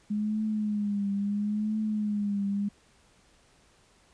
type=tone with vibrato; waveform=sine; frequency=207.7 Hz; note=G#3; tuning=in tune; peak=-26 dBFS; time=0.1-2.69 s; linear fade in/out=10 ms; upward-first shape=triangle; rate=0.74 Hz; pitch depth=78 cents each way; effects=pink hiss -62 dBFS RMS until 4.13 s + resampled to 22050 Hz